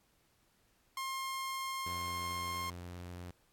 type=tone; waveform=sawtooth; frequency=1065 Hz; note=C6; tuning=30 cents sharp; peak=-33 dBFS; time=0.97-2.7 s; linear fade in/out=2 ms
type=tone with pitch glide; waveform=sawtooth; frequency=88 to 88.56 Hz; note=F2 to F2; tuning=+14 to +25 cents; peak=-40 dBFS; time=1.86-3.31 s; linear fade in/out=5 ms; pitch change=+11 cents; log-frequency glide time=2.68-3.02 s
effects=pink hiss -72 dBFS RMS until 3.52 s + AAC 64 kbps